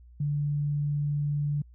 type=tone; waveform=sine; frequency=145.9 Hz; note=D3; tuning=11 cents flat; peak=-25 dBFS; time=0.2-1.62 s; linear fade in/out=5 ms; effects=added 60 Hz sine -49 dBFS peak until 1.74 s